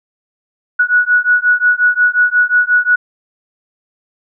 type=beating tone pair; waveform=sine; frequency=1464 / 1469.6 Hz; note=F#6 / F#6; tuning=-19 / -12 cents; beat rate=5.6 Hz; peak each=-12 dBFS; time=0.79-2.96 s; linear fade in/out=10 ms; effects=none